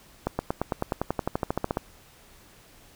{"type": "accelerating click train", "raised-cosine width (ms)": 1, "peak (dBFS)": -11, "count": 18, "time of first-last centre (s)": [0.27, 1.771], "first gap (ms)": 120, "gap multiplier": 0.96, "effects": ["pink hiss -54 dBFS RMS until 2.95 s"]}